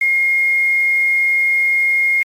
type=tone with quantisation; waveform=sine; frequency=2139 Hz; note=C7; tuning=38 cents sharp; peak=-12 dBFS; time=0.01-2.23 s; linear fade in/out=5 ms; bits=6; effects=AAC 48 kbps